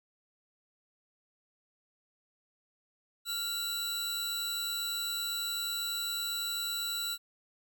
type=tone pair together; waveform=sawtooth; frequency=1396.9 / 3946 Hz; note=F6 / B7; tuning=0 / -2 cents; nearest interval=octave + tritone; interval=1798 cents; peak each=-38 / -30 dBFS; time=3.25-7.18 s; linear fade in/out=50 ms; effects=none